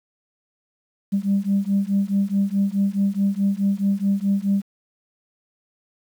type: beating tone pair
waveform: sine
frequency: 196 / 200.7 Hz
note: G3 / G3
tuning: 0 / +41 cents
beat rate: 4.7 Hz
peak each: -20 dBFS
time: 1.12-4.62 s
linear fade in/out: 20 ms
effects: tanh soft clip ceiling -12 dBFS + 8-bit